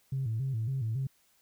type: tone with vibrato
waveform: sine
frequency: 122.2 Hz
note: B2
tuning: 18 cents flat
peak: -28 dBFS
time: 0.12-1.07 s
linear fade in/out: 5 ms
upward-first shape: square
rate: 3.6 Hz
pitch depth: 160 cents each way
effects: tanh soft clip ceiling -25 dBFS + white hiss -68 dBFS RMS until 1.41 s